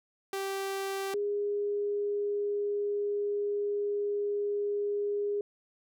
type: tone pair in turn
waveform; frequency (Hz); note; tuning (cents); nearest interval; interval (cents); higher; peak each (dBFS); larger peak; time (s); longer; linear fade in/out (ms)
sawtooth / sine; 390 / 409.7; G4 / G#4; -9 / -24; minor second; 85; second; -28; neither; 0.33-1.14 / 1.14-5.41; second; 2
effects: none